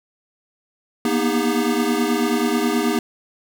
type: tone cluster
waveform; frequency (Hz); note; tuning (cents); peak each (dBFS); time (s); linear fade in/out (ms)
square; 235.2 / 244.5 / 311 / 403.1; A#3 / B3 / D#4 / G4; +16 / -17 / -1 / +48; -24; 1.05-2.99; 2
effects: none